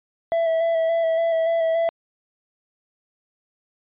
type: tone with vibrato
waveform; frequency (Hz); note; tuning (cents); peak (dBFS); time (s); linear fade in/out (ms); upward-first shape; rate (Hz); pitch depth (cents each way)
triangle; 659.3; E5; 0; -16; 0.32-1.89; 0; square; 3.5; 19
effects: resampled to 8000 Hz